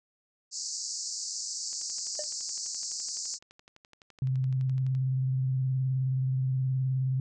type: band-pass noise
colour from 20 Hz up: white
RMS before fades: -36 dBFS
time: 0.51-3.39 s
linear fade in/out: 50 ms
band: 4500 to 7700 Hz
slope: 96 dB/octave
type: click train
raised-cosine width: 0.2 ms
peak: -35 dBFS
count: 39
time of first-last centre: 1.73-4.95 s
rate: 11.8 Hz
type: tone with exponential decay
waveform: triangle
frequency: 601 Hz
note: D5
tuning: 40 cents sharp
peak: -28 dBFS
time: 2.19-2.29 s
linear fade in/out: 2 ms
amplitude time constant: 20 ms
type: tone with vibrato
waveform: sine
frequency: 130.81 Hz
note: C3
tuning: in tune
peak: -25 dBFS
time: 4.22-7.2 s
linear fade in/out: 2 ms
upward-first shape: sine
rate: 19 Hz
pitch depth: 32 cents each way
effects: none